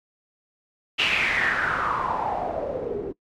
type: noise with low-pass filter sweep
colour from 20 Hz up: white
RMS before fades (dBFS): -25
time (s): 0.98-3.13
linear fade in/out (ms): 20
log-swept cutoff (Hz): 2900 to 360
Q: 6.1
effects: noise-tail reverb RT60 0.1 s tail -21 dB re dry + MP3 96 kbps